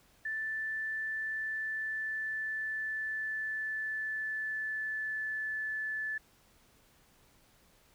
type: tone with pitch glide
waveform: sine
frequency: 1760 to 1739.8 Hz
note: A6 to A6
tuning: 0 to -20 cents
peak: -33 dBFS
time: 0.25-6.18 s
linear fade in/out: 5 ms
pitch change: -20 cents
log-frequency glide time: 1.05-5.64 s
effects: pink hiss -65 dBFS RMS until 7.94 s